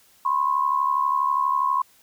sine tone pair together, 1006.7 / 1079 Hz, B5 / C#6, +33 / -47 cents, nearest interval minor second, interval 120 cents, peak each -23 / -21 dBFS, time 0.25-1.82 s, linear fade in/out 5 ms, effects white hiss -57 dBFS RMS until 2.02 s

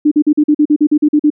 sine tone bursts, 298.8 Hz, D4, 30 cents sharp, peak -6 dBFS, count 12, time 0.05-1.303 s, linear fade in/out 10 ms, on 65 ms, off 43 ms, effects none

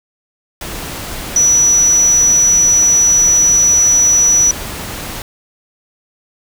sine tone in noise, 5900 Hz, F#8, 6 cents flat, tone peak -7 dBFS, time 1.36-4.51 s, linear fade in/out 2 ms, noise pink, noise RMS -25 dBFS, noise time 0.61-5.22 s, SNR +15 dB, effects none

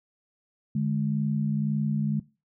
sine tone pair together, 148.07 / 210 Hz, D3 / G#3, +15 / +19 cents, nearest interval tritone, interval 604 cents, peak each -26 dBFS, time 0.75-2.2 s, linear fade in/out 5 ms, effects noise-tail reverb RT60 0.3 s tail -20 dB re dry

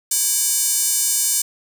square tone with high-pass filter, 329.6 Hz, E4, in tune, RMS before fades -19 dBFS, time 0.11-1.42 s, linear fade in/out 5 ms, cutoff 7600 Hz, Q 1.9, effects none

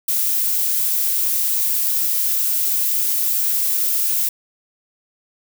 violet noise, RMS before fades -19 dBFS, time 0.08-4.29 s, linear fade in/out 5 ms, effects none

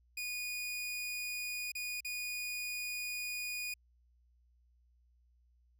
sawtooth tone with dropouts, 2460 Hz, D#7, 20 cents flat, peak -34 dBFS, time 0.17-3.74 s, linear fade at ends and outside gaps 5 ms, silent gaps 1.719-1.751 / 2.006-2.047 s, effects added 60 Hz sine -66 dBFS peak until 5.79 s

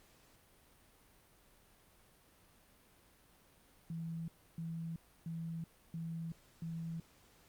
sine tone bursts, 164.81 Hz, E3, in tune, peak -39 dBFS, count 5, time 3.9-7 s, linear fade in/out 2 ms, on 380 ms, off 300 ms, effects pink hiss -66 dBFS RMS until 7.48 s + Opus 48 kbps

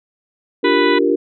sine chord, G minor seventh, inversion second, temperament equal, 293.7 / 349.2 / 392 / 466.2 Hz, D4 / F4 / G4 / Bb4, 0 / 0 / 0 / 0 cents, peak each -18 dBFS, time 0.63-1.16 s, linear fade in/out 10 ms
harmonic tone, 494.5 Hz, B4, 2 cents sharp, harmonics 2 / 3 / 4 / 5 / 6 / 7 / 8, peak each -20 / -25 / -21 / -28 / -29 / -29 / -28 dBFS, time 0.64-0.99 s, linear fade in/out 10 ms
effects none

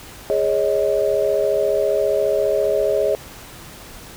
sine chord, Ab suspended fourth, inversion none, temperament equal with one note detuned, 415.3 / 554.4 / 629.1 Hz, Ab4 / Db5 / Eb5, 0 / 0 / +19 cents, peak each -20 dBFS, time 0.3-3.15 s, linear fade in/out 0 ms, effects pink hiss -39 dBFS RMS until 4.16 s

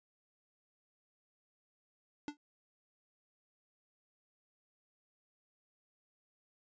square tone with exponential decay, 293.7 Hz, D4, in tune, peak -35 dBFS, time 2.28-2.37 s, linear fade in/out 1 ms, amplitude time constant 18 ms, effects resampled to 16000 Hz

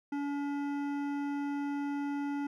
sine tone with hard clipping, 285 Hz, C#4, 48 cents sharp, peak -34 dBFS, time 0.12-2.47 s, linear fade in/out 5 ms, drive 13 dB, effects none

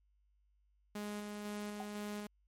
sawtooth tone with tremolo, 207.7 Hz, G#3, in tune, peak -36 dBFS, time 0.95-2.27 s, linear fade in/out 5 ms, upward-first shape square, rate 2 Hz, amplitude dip 25%
sine tone with exponential decay, 766 Hz, G5, 40 cents flat, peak -38 dBFS, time 1.8-1.91 s, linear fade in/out 1 ms, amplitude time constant 22 ms
effects added 50 Hz sine -70 dBFS peak until 2.47 s + MP3 64 kbps

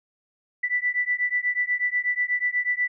sine beating tone pair, 1971 / 1979.2 Hz, B6 / B6, -4 / +3 cents, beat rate 8.2 Hz, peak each -25 dBFS, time 0.63-2.88 s, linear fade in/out 10 ms, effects none

